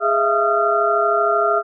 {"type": "tone cluster", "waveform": "sine", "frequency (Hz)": [413.3, 643, 676, 1238, 1365], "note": ["G#4", "E5", "E5", "D#6", "F6"], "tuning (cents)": [-8, -43, 43, -9, -40], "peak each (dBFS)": [-21, -26, -19, -22, -19], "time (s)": [0, 1.63], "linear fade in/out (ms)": 50, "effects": []}